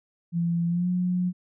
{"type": "tone with pitch glide", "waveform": "sine", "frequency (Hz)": [170, 180.11], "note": ["F3", "F#3"], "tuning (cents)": [-46, -46], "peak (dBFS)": -22, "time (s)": [0.32, 1.33], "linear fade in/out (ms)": 50, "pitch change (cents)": 100, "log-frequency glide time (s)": [0.68, 0.88], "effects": []}